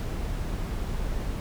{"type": "noise", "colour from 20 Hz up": "brown", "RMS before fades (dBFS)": -30, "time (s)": [0, 1.4], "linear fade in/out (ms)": 0, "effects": []}